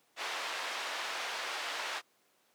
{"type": "band-pass noise", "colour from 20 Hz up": "pink", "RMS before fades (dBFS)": -38, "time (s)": [0.16, 2.02], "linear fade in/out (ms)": 50, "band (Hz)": [820, 4300], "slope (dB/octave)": 12, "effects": ["pink hiss -70 dBFS RMS until 2.54 s", "high-pass 300 Hz 12 dB/octave"]}